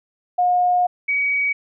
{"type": "tone pair in turn", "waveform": "sine", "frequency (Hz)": [718, 2263], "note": ["F5", "C#7"], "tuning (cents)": [48, 35], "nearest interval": "octave + minor sixth", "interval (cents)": 1987, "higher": "second", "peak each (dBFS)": [-14, -17], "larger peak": "first", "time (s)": [[0.38, 0.87], [1.08, 1.53]], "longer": "first", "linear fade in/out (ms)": 10, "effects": []}